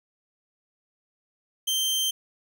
sawtooth tone, 3136 Hz, G7, in tune, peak -20 dBFS, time 1.67-2.11 s, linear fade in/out 10 ms, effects none

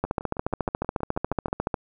two click trains, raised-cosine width 1 ms, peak -22 / -10 dBFS, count 10 / 25, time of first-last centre 0.05-1.483 / 0.04-1.742 s, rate 6.28 / 14.1 Hz, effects none

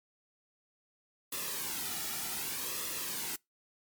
white noise with flanger, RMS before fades -37 dBFS, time 1.32-3.36 s, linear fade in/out 5 ms, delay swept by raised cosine 1.3 to 1.94 ms, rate 0.65 Hz, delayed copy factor -0.6, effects noise-tail reverb RT60 0.2 s tail -26 dB re dry + MP3 96 kbps

